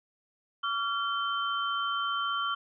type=tone cluster; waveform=sine; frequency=1144 / 1379 / 3097 Hz; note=D6 / F6 / G7; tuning=-46 / -22 / -22 cents; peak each=-32 / -31 / -35 dBFS; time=0.63-2.55 s; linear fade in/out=10 ms; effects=none